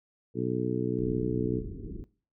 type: harmonic tone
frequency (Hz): 61.74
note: B1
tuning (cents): 0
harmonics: 2 / 3 / 4 / 5 / 6 / 7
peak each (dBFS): -34 / -34 / -34 / -34 / -34 / -34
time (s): 0.34-1.63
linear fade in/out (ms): 50
type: low-pass noise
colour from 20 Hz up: pink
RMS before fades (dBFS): -39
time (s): 0.99-2.04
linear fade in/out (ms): 0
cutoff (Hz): 430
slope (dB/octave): 96
effects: noise-tail reverb RT60 0.4 s tail -20 dB re dry